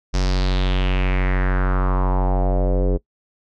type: tone with low-pass filter sweep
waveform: square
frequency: 46.47 Hz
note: F#1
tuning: 8 cents sharp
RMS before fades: -18 dBFS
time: 0.13-2.98 s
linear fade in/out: 20 ms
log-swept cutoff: 5700 to 440 Hz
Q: 3.6
effects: noise-tail reverb RT60 0.1 s tail -22 dB re dry